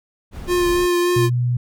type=noise; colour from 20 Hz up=brown; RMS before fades=-30 dBFS; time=0.31-0.88 s; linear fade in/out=50 ms
type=tone with vibrato; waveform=square; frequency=352.8 Hz; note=F4; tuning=18 cents sharp; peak=-16 dBFS; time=0.47-1.3 s; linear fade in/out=50 ms; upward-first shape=sine; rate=3.4 Hz; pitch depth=16 cents each way
type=tone; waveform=sine; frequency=122.5 Hz; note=B2; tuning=14 cents flat; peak=-16 dBFS; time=1.16-1.57 s; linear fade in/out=5 ms
effects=none